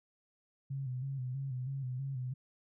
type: tone with vibrato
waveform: sine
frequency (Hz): 131.5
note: C3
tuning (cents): +9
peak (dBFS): -35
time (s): 0.7-2.34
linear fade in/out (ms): 10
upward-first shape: square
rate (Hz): 3.1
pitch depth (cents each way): 66
effects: none